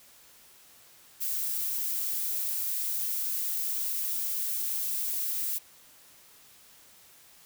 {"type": "noise", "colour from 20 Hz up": "violet", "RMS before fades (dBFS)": -31, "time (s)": [1.2, 5.59], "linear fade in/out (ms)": 20, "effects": ["white hiss -56 dBFS RMS until 7.45 s"]}